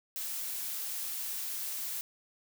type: noise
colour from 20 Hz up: blue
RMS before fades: -37 dBFS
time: 0.16-2.01 s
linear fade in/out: 0 ms
effects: none